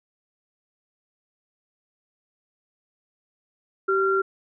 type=tone pair together; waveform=sine; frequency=386.4 / 1377 Hz; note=G4 / F6; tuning=-25 / -25 cents; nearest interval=octave + minor seventh; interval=2200 cents; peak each=-21 / -22 dBFS; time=3.88-4.22 s; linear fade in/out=10 ms; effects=none